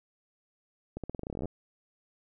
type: accelerating click train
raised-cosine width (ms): 2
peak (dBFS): -23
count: 17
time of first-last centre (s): 0.97-1.456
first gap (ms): 67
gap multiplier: 0.88
effects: none